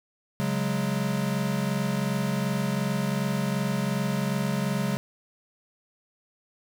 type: chord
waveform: square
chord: C# suspended fourth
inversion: none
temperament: equal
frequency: 138.59 / 185 / 207.7 Hz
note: C#3 / F#3 / G#3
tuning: 0 / 0 / 0 cents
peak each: -30 dBFS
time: 0.4-4.97 s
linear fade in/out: 0 ms
effects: none